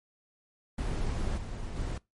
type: noise with level steps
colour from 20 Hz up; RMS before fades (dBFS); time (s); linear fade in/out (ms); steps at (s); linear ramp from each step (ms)
brown; -31 / -37 / -33; 0.78-1.98; 5; 1.37 / 1.76; 10
effects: noise-tail reverb RT60 0.2 s tail -22 dB re dry + MP3 48 kbps

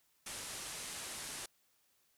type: low-pass noise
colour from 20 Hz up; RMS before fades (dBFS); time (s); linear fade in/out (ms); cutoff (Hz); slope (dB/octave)
white; -45; 0.26-1.46; 5; 11000; 48
effects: white hiss -74 dBFS RMS until 2.17 s

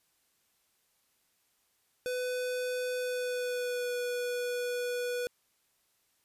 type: tone with pitch glide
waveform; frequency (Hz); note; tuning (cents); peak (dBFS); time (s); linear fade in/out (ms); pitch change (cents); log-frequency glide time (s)
square; 500 to 490; B4 to B4; +21 to -14; -32; 2.06-5.27; 0; -35; 2.98-3.96
effects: white hiss -73 dBFS RMS until 6.24 s + resampled to 32000 Hz

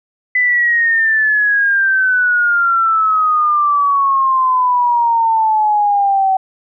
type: exponential sweep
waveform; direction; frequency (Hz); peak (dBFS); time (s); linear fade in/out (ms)
sine; down; 2008 to 758; -10; 0.35-6.37; 5
effects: none

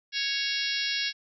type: harmonic tone with a mistuned harmonic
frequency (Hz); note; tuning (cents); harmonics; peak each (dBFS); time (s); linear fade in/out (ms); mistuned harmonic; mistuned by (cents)
554.4; C#5; 0; 3 / 4 / 5 / 6 / 7 / 8 / 9 / 10; -35 / -35 / -35 / -35 / -35 / -35 / -35 / -35; 0.12-1.13; 50; 8; -30
effects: none

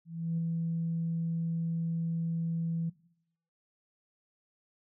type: tone with ADSR envelope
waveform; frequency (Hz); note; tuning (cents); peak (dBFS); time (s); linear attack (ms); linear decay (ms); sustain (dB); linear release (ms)
sine; 165.7; E3; +9; -27; 0.05-2.9; 330; 8; -2; 12
effects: noise-tail reverb RT60 0.7 s tail -20 dB re dry + tanh soft clip ceiling -24 dBFS

